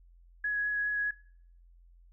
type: tone with vibrato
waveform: sine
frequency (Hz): 1675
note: G#6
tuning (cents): +14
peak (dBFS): -28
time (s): 0.44-1.11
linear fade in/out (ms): 5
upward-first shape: sine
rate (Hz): 4.9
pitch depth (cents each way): 9
effects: noise-tail reverb RT60 0.6 s tail -22 dB re dry + added 43 Hz sine -55 dBFS peak until 2.12 s